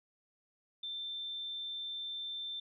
sine tone, 3560 Hz, A7, 20 cents sharp, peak -38 dBFS, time 0.83-2.6 s, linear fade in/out 5 ms, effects none

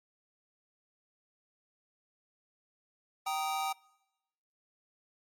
square chord, Eb major, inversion first, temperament just, 777.8 / 933.4 / 1244.5 Hz, G5 / Bb5 / Eb6, -14 / +2 / 0 cents, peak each -34 / -40 / -38 dBFS, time 3.26-3.73 s, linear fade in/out 10 ms, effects noise-tail reverb RT60 1.0 s tail -25 dB re dry + MP3 64 kbps

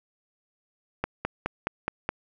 click train, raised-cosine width 0.5 ms, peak -11 dBFS, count 6, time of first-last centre 1.04-2.09 s, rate 4.76 Hz, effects none

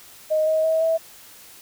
sine tone with pitch steps, 622.3 / 631.7 / 641.3 / 651 Hz, D#5 / D#5 / E5 / E5, 0 / +26 / -48 / -22 cents, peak -17 dBFS, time 0.3-0.98 s, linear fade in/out 20 ms, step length 170 ms, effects white hiss -46 dBFS RMS until 1.61 s

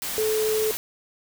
sine tone in noise, 433.7 Hz, A4, 25 cents flat, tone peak -21 dBFS, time 0.18-0.71 s, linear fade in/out 0 ms, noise white, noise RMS -30 dBFS, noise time 0.02-0.77 s, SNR +6 dB, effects none

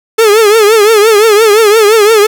45% pulse tone with vibrato, 430 Hz, A4, 40 cents flat, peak -3 dBFS, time 0.18-2.27 s, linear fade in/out 10 ms, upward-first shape triangle, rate 5.8 Hz, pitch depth 130 cents each way, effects 7-bit

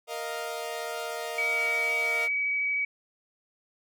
sawtooth chord, Bb suspended fourth, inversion none, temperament equal, 466.2 / 622.3 / 698.5 Hz, Bb4 / Eb5 / F5, 0 / 0 / 0 cents, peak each -33 dBFS, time 0.07-2.29 s, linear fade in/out 50 ms
sine tone with vibrato, 2274 Hz, C#7, 44 cents sharp, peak -25 dBFS, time 1.38-2.85 s, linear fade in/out 5 ms, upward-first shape triangle, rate 13 Hz, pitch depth 10 cents each way
effects none

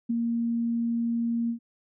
sine tone with ADSR envelope, 233.1 Hz, A#3, in tune, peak -21 dBFS, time 0.09-1.59 s, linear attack 14 ms, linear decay 8 ms, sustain -3 dB, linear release 97 ms, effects none

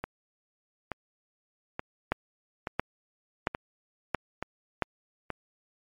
two click trains, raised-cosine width 0.5 ms, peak -17 / -10 dBFS, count 7 / 5, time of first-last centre 0.04-5.303 / 2.12-4.823 s, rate 1.14 / 1.48 Hz, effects MP3 64 kbps

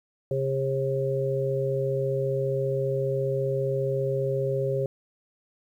harmonic tone, 134.8 Hz, C#3, 48 cents flat, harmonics 1 / 3 / 4, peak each -28 / -28 / -28 dBFS, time 0.31-4.86 s, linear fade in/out 2 ms, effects 10-bit

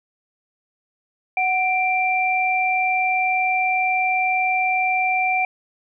sine tone pair together, 743 / 2359 Hz, F#5 / D7, +7 / +7 cents, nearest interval octave + minor sixth, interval 2000 cents, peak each -20 dBFS, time 1.37-5.45 s, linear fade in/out 2 ms, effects none

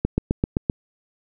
click train, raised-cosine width 3 ms, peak -6 dBFS, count 6, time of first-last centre 0.05-0.699 s, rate 7.71 Hz, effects none

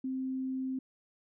sine tone, 261.6 Hz, C4, in tune, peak -32 dBFS, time 0.04-0.79 s, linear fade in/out 5 ms, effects none

